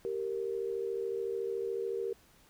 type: tone pair together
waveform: sine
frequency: 390.3 / 464.1 Hz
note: G4 / A#4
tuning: -8 / -8 cents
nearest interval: minor third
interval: 300 cents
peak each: -35 / -35 dBFS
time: 0.05-2.13 s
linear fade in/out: 0 ms
effects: pink hiss -63 dBFS RMS until 2.49 s